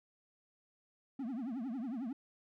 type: tone with vibrato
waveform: triangle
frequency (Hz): 246.9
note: B3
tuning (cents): 0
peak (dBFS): -35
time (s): 1.19-2.13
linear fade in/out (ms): 5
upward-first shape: triangle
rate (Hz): 11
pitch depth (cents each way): 270
effects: none